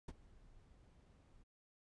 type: noise with ADSR envelope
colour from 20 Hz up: brown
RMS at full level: -43 dBFS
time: 0.08-1.44 s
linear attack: 5 ms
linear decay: 34 ms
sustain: -21 dB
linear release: 23 ms
effects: resampled to 22050 Hz